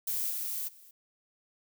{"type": "noise with level steps", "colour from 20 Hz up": "violet", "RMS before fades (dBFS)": [-32, -35, -55], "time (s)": [0.07, 0.91], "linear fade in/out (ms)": 5, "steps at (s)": [0.29, 0.67], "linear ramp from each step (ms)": 20, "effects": []}